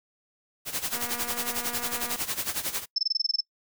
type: noise with tremolo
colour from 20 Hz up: white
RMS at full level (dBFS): -28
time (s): 0.65-2.86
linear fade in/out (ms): 50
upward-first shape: sine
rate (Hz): 11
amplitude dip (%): 80
type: click train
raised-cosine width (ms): 0.5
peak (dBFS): -24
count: 296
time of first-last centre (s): 0.93-2.159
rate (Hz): 240
type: tone bursts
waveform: sine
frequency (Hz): 5280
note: E8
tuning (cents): +2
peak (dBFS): -21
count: 10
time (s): 2.96-3.407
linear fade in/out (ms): 5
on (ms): 24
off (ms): 23
effects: noise-tail reverb RT60 0.1 s tail -26 dB re dry